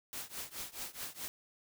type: noise with tremolo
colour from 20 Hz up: white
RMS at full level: -40 dBFS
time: 0.13-1.28 s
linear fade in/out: 0 ms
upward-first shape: triangle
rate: 4.7 Hz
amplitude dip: 95%
effects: none